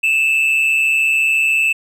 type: tone with amplitude modulation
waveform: triangle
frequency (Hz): 2637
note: E7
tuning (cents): 0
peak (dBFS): -8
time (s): 0.03-1.73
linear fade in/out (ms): 10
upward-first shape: sine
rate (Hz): 140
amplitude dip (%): 60
effects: none